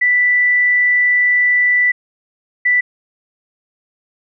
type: tone bursts at uneven times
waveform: sine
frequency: 1975.5 Hz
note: B6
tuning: in tune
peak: -10 dBFS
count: 2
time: 0.01-1.92 / 2.65-2.81 s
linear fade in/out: 10 ms
effects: none